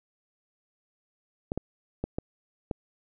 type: clicks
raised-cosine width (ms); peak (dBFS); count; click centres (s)
2; -16; 5; 1.519 / 1.576 / 2.04 / 2.185 / 2.712
effects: none